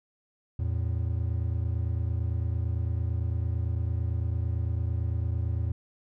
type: tone pair together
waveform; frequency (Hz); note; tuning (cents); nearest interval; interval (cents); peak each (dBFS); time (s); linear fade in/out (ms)
triangle; 82.2 / 111.1; E2 / A2; -4 / +17; perfect fourth; 521; -26 / -28; 0.59-5.72; 5
effects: none